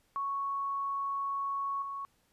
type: tone with level steps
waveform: sine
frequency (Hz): 1108.7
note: C#6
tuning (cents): 0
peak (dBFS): -31 / -36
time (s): 0.16-2.05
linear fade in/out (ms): 0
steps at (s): 1.82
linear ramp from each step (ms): 2
effects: pink hiss -71 dBFS RMS until 2.32 s + resampled to 32000 Hz